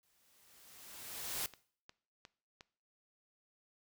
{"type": "noise with exponential growth", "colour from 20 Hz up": "white", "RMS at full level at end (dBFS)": -37, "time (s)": [0.03, 1.46], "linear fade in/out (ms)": 1, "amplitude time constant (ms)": 310}
{"type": "click train", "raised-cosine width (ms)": 0.2, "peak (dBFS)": -34, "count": 5, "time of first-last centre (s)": [1.18, 2.609], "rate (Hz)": 2.8}
{"effects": ["noise-tail reverb RT60 0.5 s tail -20 dB re dry"]}